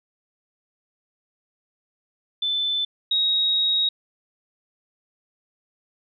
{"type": "tone pair in turn", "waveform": "sine", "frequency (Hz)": [3520, 3785], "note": ["A7", "A#7"], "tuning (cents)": [0, 26], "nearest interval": "minor second", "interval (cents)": 126, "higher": "second", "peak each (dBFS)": [-21, -18], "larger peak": "second", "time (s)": [[2.42, 2.85], [3.11, 3.89]], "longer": "second", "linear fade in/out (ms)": 5, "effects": []}